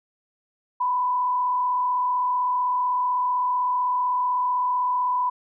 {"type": "tone with frequency modulation", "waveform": "sine", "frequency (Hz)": 995, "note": "B5", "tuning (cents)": 13, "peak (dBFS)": -20, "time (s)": [0.8, 5.3], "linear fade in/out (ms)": 10, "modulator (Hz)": 35.8, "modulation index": 0.44, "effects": []}